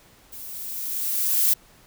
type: noise with level ramp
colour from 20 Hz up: violet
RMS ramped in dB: -39 to -18 dBFS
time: 0.32-1.54 s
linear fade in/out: 10 ms
effects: pink hiss -54 dBFS RMS until 1.86 s